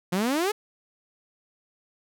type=exponential sweep; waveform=sawtooth; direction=up; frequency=171.6 to 440 Hz; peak=-19 dBFS; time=0.12-0.52 s; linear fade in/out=10 ms; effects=none